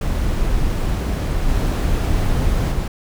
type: noise with level steps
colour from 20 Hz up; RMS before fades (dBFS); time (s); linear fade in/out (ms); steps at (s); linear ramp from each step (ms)
brown; -19 / -17 / -20; 0.01-2.88; 5; 1.48 / 2.71; 10
effects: none